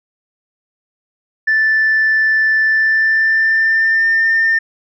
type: tone with pitch glide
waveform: sine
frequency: 1760 to 1805.3 Hz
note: A6 to A6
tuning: 0 to +44 cents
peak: -9 dBFS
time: 1.47-4.59 s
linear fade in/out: 10 ms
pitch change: +44 cents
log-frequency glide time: 2.63-4.26 s
effects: tanh soft clip ceiling -7 dBFS